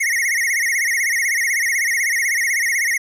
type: tone with vibrato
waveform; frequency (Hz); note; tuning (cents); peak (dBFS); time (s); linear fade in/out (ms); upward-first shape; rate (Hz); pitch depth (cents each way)
square; 2011; B6; +31; -17; 0-2.98; 10; sine; 16; 160
effects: resampled to 32000 Hz + 9-bit